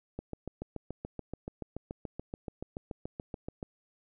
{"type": "click train", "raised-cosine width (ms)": 2, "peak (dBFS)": -24, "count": 25, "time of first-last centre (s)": [0.19, 3.628], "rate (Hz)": 6.98, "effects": []}